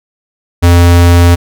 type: tone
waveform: square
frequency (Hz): 86.7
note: F2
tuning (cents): -12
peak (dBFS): -3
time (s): 0.62-1.36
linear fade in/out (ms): 20
effects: none